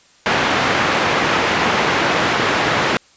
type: band-pass noise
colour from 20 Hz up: white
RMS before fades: -17 dBFS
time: 0.26-2.97 s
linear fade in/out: 0 ms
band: 110 to 1900 Hz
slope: 12 dB/octave
effects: white hiss -51 dBFS RMS until 3.16 s + resampled to 16000 Hz